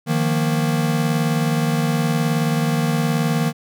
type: chord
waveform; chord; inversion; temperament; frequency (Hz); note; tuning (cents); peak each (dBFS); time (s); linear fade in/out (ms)
square; Eb suspended second; none; equal; 155.56 / 174.61 / 233.1; Eb3 / F3 / Bb3; 0 / 0 / 0; -20 / -26 / -23; 0.06-3.53; 50
effects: none